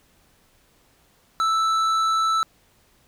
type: tone with tanh clipping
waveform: triangle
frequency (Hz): 1318.5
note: E6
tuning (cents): 0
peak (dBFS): -20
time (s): 1.4-2.43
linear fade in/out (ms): 0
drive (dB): 14
effects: pink hiss -60 dBFS RMS until 3.07 s